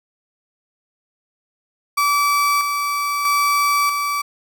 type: tone with tremolo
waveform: 35% pulse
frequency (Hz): 1154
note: D6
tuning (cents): -31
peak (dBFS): -13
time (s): 1.97-4.22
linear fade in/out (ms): 10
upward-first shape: square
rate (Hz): 0.78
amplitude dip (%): 40
effects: none